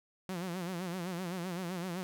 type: tone with vibrato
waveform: sawtooth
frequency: 178.7 Hz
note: F3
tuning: 40 cents sharp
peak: -32 dBFS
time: 0.29-2.03 s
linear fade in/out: 0 ms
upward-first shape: sine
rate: 7.8 Hz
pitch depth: 110 cents each way
effects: none